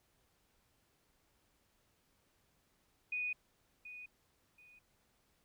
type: tone with echo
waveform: sine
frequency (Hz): 2477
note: D#7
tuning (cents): -8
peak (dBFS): -35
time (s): 3.12-3.33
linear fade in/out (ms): 5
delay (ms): 730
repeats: 2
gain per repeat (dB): -12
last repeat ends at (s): 4.79
effects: pink hiss -75 dBFS RMS until 5.44 s